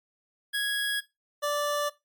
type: tone pair in turn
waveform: 25% pulse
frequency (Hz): 1661.2 / 585.3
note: G#6 / D5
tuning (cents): 0 / -6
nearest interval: octave + tritone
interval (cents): 1806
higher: first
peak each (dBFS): -22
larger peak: neither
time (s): 0.53-1.01 / 1.42-1.9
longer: neither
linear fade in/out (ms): 20
effects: noise-tail reverb RT60 0.2 s tail -17 dB re dry + MP3 96 kbps